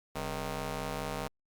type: ring-modulated tone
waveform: 10% pulse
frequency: 149.8 Hz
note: D3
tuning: 35 cents sharp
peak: -23 dBFS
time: 0.15-1.28 s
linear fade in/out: 10 ms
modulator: 332 Hz
effects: Opus 48 kbps